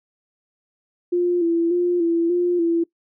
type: tone with vibrato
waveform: sine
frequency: 344 Hz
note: F4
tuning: 26 cents flat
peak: -16 dBFS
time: 1.12-2.84 s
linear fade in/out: 10 ms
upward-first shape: square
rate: 1.7 Hz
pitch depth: 42 cents each way
effects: noise-tail reverb RT60 0.1 s tail -21 dB re dry